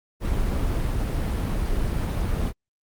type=noise; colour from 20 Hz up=brown; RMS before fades=-24 dBFS; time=0.2-2.53 s; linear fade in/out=50 ms; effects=Opus 32 kbps